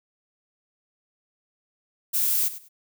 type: noise with echo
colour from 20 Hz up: violet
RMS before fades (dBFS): -23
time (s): 2.13-2.49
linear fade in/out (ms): 20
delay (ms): 100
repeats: 2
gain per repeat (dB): -14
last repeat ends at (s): 2.69
effects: none